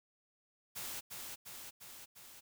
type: noise with echo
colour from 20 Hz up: white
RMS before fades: -43 dBFS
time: 0.75-1.01 s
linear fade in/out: 20 ms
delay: 350 ms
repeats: 4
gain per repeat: -3 dB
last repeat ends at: 2.41 s
effects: none